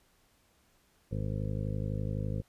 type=harmonic tone; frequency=51.91 Hz; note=G#1; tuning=in tune; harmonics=1 / 2 / 3 / 4 / 5 / 6 / 8 / 9 / 10; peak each=-38 / -34 / -37 / -42 / -45 / -50 / -52 / -46 / -46 dBFS; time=1.11-2.42 s; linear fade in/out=10 ms; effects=pink hiss -68 dBFS RMS until 2.48 s + resampled to 32000 Hz